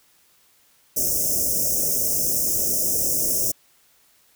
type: band-stop noise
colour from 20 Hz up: white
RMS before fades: -22 dBFS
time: 0.96-3.52 s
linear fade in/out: 10 ms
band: 660 to 5300 Hz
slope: 96 dB/octave
effects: white hiss -59 dBFS RMS until 4.35 s